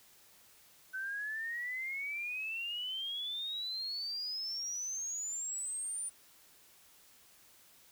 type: exponential sweep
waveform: sine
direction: up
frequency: 1516 to 9420 Hz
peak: -36 dBFS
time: 0.93-6.1 s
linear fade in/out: 20 ms
effects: white hiss -62 dBFS RMS until 7.91 s